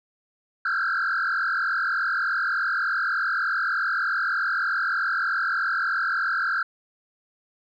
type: tone with frequency modulation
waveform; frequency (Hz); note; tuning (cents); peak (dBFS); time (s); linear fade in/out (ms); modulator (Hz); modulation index
sine; 1480; F#6; 0; -20; 0.65-6.63; 5; 43.3; 3.5
effects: tanh soft clip ceiling -20 dBFS